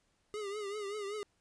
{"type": "tone with vibrato", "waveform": "square", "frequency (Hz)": 410.7, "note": "G#4", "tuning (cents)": -19, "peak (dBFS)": -38, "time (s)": [0.34, 1.23], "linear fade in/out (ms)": 0, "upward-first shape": "triangle", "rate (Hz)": 5.2, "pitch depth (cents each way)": 95, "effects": ["pink hiss -75 dBFS RMS until 1.4 s", "resampled to 22050 Hz"]}